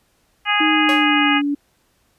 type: harmonic tone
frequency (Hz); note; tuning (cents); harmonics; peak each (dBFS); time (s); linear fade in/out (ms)
413.8; G#4; -6; 2 / 3 / 4 / 5 / 6 / 7; -22 / -22 / -22 / -22 / -22 / -22; 0.45-1.42; 50
type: tone with pitch glide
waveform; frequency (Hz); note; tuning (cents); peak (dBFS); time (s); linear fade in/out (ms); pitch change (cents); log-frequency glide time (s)
sine; 311.1 to 286.9; D#4 to D4; 0 to -40; -17; 0.6-1.55; 10; -140; 0.73-1.36
type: tone with exponential decay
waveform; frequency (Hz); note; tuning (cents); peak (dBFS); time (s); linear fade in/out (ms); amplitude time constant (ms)
sawtooth; 554.4; C#5; 0; -17; 0.89-1.13; 0; 52
effects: pink hiss -62 dBFS RMS until 2.18 s + resampled to 32000 Hz